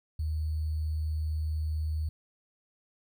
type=tone with sample-and-hold; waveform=sine; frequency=77.78 Hz; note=D#2; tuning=in tune; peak=-28 dBFS; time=0.19-2.09 s; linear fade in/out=5 ms; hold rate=4410 Hz; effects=none